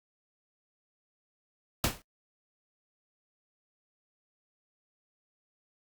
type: noise with exponential decay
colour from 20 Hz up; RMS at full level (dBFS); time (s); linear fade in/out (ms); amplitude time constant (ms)
pink; -23; 1.84-2.02; 1; 39
effects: noise-tail reverb RT60 0.1 s tail -21 dB re dry + Opus 48 kbps